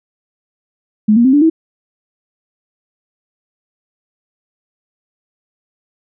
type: tone with pitch steps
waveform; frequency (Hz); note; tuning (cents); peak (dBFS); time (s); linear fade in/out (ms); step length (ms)
sine; 212.9 / 236.2 / 262.1 / 290.8 / 322.7; G#3 / A#3 / C4 / D4 / E4; +43 / +23 / +3 / -17 / -37; -6; 1.08-1.5; 10; 84
effects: none